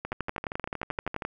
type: two click trains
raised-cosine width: 0.5 ms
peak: -18 / -15 dBFS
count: 16 / 14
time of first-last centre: 0.05-1.222 / 0.12-1.25 s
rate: 12.8 / 11.5 Hz
effects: none